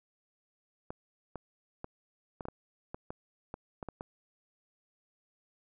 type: clicks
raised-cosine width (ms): 1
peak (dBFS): -25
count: 12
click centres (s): 0.905 / 1.357 / 1.844 / 2.408 / 2.454 / 2.485 / 2.945 / 3.105 / 3.541 / 3.828 / 3.887 / 4.009
effects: none